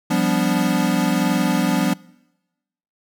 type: chord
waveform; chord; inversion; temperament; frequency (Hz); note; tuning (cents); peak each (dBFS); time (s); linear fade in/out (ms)
square; G dominant seventh; third; equal with one note detuned; 174.61 / 196 / 246.9 / 289.6; F3 / G3 / B3 / D4; 0 / 0 / 0 / -24; -23; 0.1-1.94; 10
effects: noise-tail reverb RT60 1.0 s tail -24 dB re dry